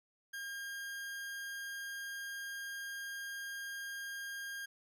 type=tone; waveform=40% pulse; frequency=1613 Hz; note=G6; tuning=49 cents sharp; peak=-40 dBFS; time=0.33-4.66 s; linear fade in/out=10 ms; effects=none